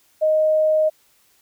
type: tone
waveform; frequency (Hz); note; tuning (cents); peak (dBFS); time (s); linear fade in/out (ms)
sine; 622.3; D#5; 0; -14; 0.21-0.9; 20
effects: white hiss -59 dBFS RMS until 1.41 s